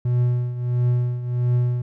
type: tone with tremolo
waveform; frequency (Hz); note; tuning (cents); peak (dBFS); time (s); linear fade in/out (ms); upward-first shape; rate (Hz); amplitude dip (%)
triangle; 122.6; B2; -12; -13; 0.05-1.82; 5; triangle; 1.5; 75
effects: none